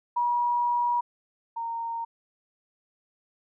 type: tone pair in turn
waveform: sine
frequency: 962 / 923.4 Hz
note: B5 / A#5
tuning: -46 / -17 cents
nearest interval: minor second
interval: 71 cents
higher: first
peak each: -22 / -29 dBFS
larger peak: first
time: 0.16-1.01 / 1.56-2.05 s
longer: first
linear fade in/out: 10 ms
effects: none